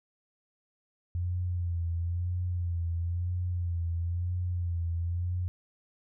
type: tone with vibrato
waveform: sine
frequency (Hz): 87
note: F2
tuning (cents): -6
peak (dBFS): -28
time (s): 1.15-5.48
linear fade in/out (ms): 0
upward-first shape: sine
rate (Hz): 1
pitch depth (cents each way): 53
effects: none